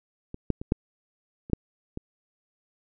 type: clicks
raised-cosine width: 3 ms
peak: -23 / -10 / -22 / -8 / -28 / -7 / -20 dBFS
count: 7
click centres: 0.344 / 0.503 / 0.615 / 0.721 / 1.499 / 1.533 / 1.974 s
effects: none